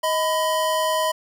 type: tone pair together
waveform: square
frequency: 630 / 1000 Hz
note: D#5 / B5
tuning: +21 / +21 cents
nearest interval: minor sixth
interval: 800 cents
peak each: -23 dBFS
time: 0.03-1.12 s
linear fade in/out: 10 ms
effects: none